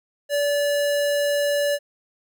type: tone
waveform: square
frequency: 577 Hz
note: D5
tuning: 31 cents flat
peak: -20 dBFS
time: 0.29-1.79 s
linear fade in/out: 50 ms
effects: none